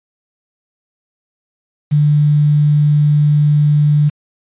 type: tone with quantisation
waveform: sine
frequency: 148.2 Hz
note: D3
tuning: 16 cents sharp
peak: -8 dBFS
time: 1.91-4.1 s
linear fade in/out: 20 ms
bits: 6
effects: resampled to 8000 Hz